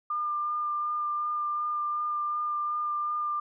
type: tone with vibrato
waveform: sine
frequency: 1200 Hz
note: D6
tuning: 37 cents sharp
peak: -27 dBFS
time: 0.1-3.4 s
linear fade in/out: 5 ms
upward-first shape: sine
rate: 2.7 Hz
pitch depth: 11 cents each way
effects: none